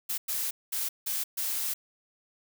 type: noise bursts at uneven times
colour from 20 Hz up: blue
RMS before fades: -31 dBFS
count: 5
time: 0.09-0.18 / 0.28-0.51 / 0.72-0.89 / 1.06-1.24 / 1.37-1.74 s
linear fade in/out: 10 ms
effects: none